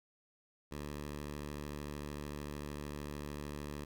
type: tone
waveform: 10% pulse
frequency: 73.3 Hz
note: D2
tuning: 3 cents flat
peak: -33 dBFS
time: 0.71-3.85 s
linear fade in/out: 10 ms
effects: none